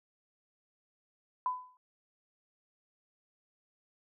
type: tone with exponential decay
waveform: sine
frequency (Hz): 1004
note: B5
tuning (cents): +28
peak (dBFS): -26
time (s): 1.46-1.77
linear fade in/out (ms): 1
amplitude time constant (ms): 66
effects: none